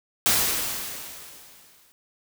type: noise with exponential decay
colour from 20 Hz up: white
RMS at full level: -19 dBFS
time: 0.26-1.92 s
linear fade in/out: 0 ms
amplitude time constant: 360 ms
effects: none